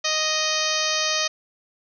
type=harmonic tone with a mistuned harmonic; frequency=622.3 Hz; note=D#5; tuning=in tune; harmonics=1 / 2 / 3 / 4 / 5 / 6 / 7 / 8 / 9 / 10; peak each=-30 / -30 / -30 / -30 / -30 / -30 / -30 / -30 / -30 / -30 dBFS; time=0.04-1.28 s; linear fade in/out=10 ms; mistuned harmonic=8; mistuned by=-22 cents; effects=none